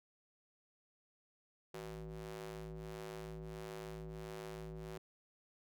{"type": "ring-modulated tone", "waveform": "sawtooth", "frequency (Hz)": 106.9, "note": "A2", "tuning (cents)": -49, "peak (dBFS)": -38, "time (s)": [1.74, 4.98], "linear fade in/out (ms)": 5, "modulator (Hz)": 268, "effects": []}